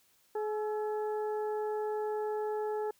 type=harmonic tone with a mistuned harmonic; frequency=425.5 Hz; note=G#4; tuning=42 cents sharp; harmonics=1 / 2 / 3 / 4; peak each=-32 / -38 / -50 / -53 dBFS; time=0.35-2.91 s; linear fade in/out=5 ms; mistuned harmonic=3; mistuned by=+67 cents; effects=white hiss -68 dBFS RMS until 2.99 s